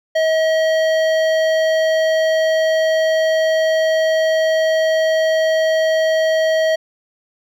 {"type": "tone with hard clipping", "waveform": "triangle", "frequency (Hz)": 638, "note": "D#5", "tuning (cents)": 43, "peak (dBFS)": -15, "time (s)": [0.15, 6.76], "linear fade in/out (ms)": 10, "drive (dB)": 17, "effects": []}